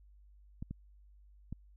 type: clicks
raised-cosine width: 5 ms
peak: -28 dBFS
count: 3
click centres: 0.625 / 0.71 / 1.526 s
effects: added 50 Hz sine -57 dBFS peak until 1.76 s